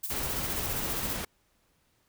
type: noise with tremolo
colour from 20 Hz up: violet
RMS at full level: -33 dBFS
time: 0.03-1.17 s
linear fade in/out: 10 ms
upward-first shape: square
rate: 15 Hz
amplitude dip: 50%
type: noise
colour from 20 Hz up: pink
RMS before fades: -35 dBFS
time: 0.1-1.25 s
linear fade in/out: 5 ms
effects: pink hiss -70 dBFS RMS until 2.08 s